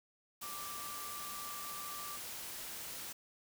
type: tone in noise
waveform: sine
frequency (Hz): 1173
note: D6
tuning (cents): -2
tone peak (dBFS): -46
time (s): 0.42-2.17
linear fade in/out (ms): 10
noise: white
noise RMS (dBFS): -45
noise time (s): 0.41-3.13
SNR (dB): -4
effects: none